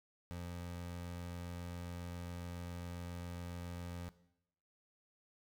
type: tone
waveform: 25% pulse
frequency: 87.31 Hz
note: F2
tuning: in tune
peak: -39 dBFS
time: 0.31-4.09 s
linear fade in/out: 0 ms
effects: noise-tail reverb RT60 0.8 s tail -17 dB re dry